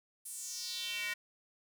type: tone with high-pass filter sweep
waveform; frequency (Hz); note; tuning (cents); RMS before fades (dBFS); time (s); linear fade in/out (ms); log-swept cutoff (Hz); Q
square; 207.7; G#3; 0; -40; 0.25-1.14; 10; 10000 to 1900; 3.5
effects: none